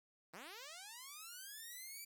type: linear sweep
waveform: 5% pulse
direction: up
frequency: 146.83 to 2349 Hz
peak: -39 dBFS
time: 0.33-2.05 s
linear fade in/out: 10 ms
effects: 12-bit